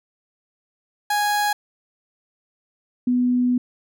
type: tone pair in turn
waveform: 30% pulse / sine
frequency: 829 / 247.6 Hz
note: G#5 / B3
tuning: -3 / +5 cents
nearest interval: octave + major sixth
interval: 2092 cents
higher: first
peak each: -16 dBFS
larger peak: neither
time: 1.1-1.53 / 3.07-3.58 s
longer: second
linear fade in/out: 5 ms
effects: none